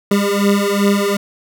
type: beating tone pair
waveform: 25% pulse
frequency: 200 / 202.6 Hz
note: G3 / G#3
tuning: +35 / -43 cents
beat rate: 2.6 Hz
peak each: -12 dBFS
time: 0.11-1.17 s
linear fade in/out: 5 ms
effects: none